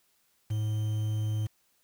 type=tone with quantisation; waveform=triangle; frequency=107.6 Hz; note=A2; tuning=38 cents flat; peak=-25 dBFS; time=0.5-1.47 s; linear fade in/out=10 ms; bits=8; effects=white hiss -70 dBFS RMS until 1.83 s